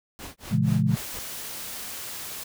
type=noise with tremolo; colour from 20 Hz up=pink; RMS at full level=-38 dBFS; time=0.19-1.19 s; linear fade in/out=0 ms; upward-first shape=sine; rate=4.2 Hz; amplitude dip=100%
type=chord; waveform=sine; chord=A# half-diminished seventh; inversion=none; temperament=just; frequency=116.54 / 139.85 / 167.82 / 209.8 Hz; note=A#2 / C#3 / E3 / G#3; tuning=0 / +16 / +31 / +18 cents; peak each=-25 dBFS; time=0.51-0.96 s; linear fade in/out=10 ms
type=noise; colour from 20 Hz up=white; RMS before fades=-36 dBFS; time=0.96-2.44 s; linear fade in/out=10 ms
effects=none